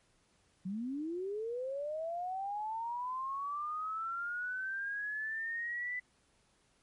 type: linear sweep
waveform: sine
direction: up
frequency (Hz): 178.5 to 2000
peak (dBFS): -35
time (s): 0.65-6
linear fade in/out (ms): 10
effects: pink hiss -71 dBFS RMS until 6.82 s + MP3 48 kbps